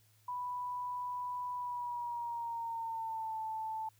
sine tone with pitch glide, 987.8 to 880 Hz, B5 to A5, 0 to 0 cents, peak -36 dBFS, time 0.28-3.89 s, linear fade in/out 5 ms, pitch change -200 cents, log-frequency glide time 1.55-3.39 s, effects added 107 Hz sine -67 dBFS peak until 3.99 s + white hiss -70 dBFS RMS until 3.99 s

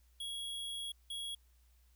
square tone bursts at uneven times, 3322 Hz, G#7, in tune, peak -40 dBFS, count 2, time 0.2-0.92 / 1.1-1.35 s, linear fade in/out 5 ms, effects added 60 Hz sine -64 dBFS peak until 1.95 s + white hiss -75 dBFS RMS until 1.95 s

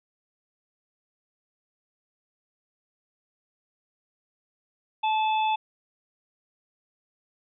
harmonic tone, 869 Hz, A5, 22 cents flat, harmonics 1 / 3 / 4, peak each -22 / -33 / -36 dBFS, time 5.03-5.56 s, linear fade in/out 10 ms, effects none

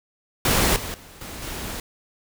pink noise with level steps, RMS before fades -19 / -31 / -45 / -36 / -32 dBFS, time 0.45-1.8 s, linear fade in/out 2 ms, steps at 0.76 / 0.94 / 1.21 / 1.42 s, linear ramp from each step 2 ms, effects none

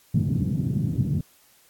white band-pass noise, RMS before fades -24 dBFS, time 0.14-1.21 s, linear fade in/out 5 ms, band 100 to 190 Hz, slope 24 dB/octave, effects white hiss -58 dBFS RMS until 1.69 s + AAC 64 kbps

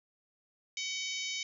harmonic tone with a mistuned harmonic, 753 Hz, F#5, 30 cents sharp, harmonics 3 / 4 / 5 / 6 / 7 / 8 / 9, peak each -39 / -41 / -42 / -47 / -43 / -43 / -46 dBFS, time 0.77-1.43 s, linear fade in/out 2 ms, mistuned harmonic 4, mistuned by +22 cents, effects none

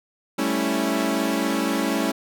sawtooth chord, A dominant seventh, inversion third, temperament equal, 196 / 220 / 277.2 / 329.6 Hz, G3 / A3 / C#4 / E4, 0 / 0 / 0 / 0 cents, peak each -25 / -23 / -21 / -23 dBFS, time 0.38-2.12 s, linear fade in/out 10 ms, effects none

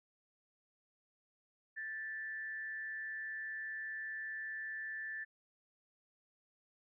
sine tone with frequency modulation, 1760 Hz, A6, in tune, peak -40 dBFS, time 1.76-5.25 s, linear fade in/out 20 ms, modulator 155 Hz, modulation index 0.39, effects none

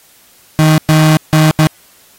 35% pulse tone bursts at uneven times, 156 Hz, D#3, 5 cents sharp, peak -4 dBFS, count 4, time 0.59-0.78 / 0.89-1.17 / 1.33-1.51 / 1.59-1.67 s, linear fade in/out 0 ms, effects white hiss -46 dBFS RMS until 2.18 s + AAC 48 kbps

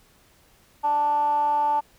15% pulse tone with band-pass filter, 293.7 Hz, D4, in tune, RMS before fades -22 dBFS, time 0.83-1.81 s, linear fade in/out 20 ms, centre 880 Hz, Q 9.4, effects pink hiss -58 dBFS RMS until 1.98 s

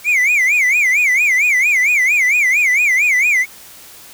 triangle tone with vibrato, 2217 Hz, C#7, in tune, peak -9 dBFS, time 0.04-3.46 s, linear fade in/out 50 ms, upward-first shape sine, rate 4.4 Hz, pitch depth 200 cents each way, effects white hiss -39 dBFS RMS until 4.13 s

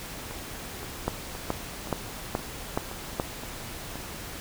two click trains, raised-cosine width 1 ms, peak -11 / -24 dBFS, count 6 / 8, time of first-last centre 1.08-3.199 / 0.31-3.956 s, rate 2.36 / 1.92 Hz, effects pink hiss -39 dBFS RMS until 4.4 s

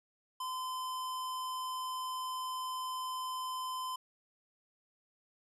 square tone, 1025 Hz, C6, 36 cents flat, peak -37 dBFS, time 0.4-3.96 s, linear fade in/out 5 ms, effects resampled to 32000 Hz

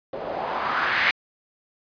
blue noise with low-pass filter sweep, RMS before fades -25 dBFS, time 0.13-1.11 s, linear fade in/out 2 ms, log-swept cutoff 500 to 2100 Hz, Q 2.6, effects resampled to 11025 Hz

